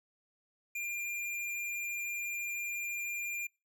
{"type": "tone", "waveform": "square", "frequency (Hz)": 2398, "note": "D7", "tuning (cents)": 36, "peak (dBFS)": -36, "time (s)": [0.75, 3.47], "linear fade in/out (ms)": 5, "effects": ["noise-tail reverb RT60 0.3 s tail -26 dB re dry"]}